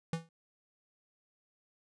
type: tone with exponential decay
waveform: square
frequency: 164.81 Hz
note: E3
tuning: in tune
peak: -29 dBFS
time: 0.13-0.29 s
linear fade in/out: 2 ms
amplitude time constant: 33 ms
effects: resampled to 22050 Hz